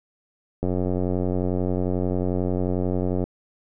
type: click train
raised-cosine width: 2 ms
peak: -12 dBFS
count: 239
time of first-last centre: 0.63-3.24 s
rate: 91.2 Hz
effects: none